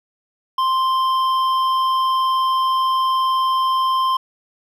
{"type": "tone with hard clipping", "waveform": "triangle", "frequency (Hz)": 1046.5, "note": "C6", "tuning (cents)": 0, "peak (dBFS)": -17, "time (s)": [0.58, 4.17], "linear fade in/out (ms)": 5, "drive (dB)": 11, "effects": []}